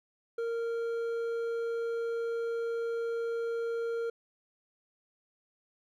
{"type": "tone with hard clipping", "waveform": "triangle", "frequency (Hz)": 463, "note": "A#4", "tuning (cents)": -12, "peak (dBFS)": -32, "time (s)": [0.38, 4.1], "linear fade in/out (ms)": 5, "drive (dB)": 9, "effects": []}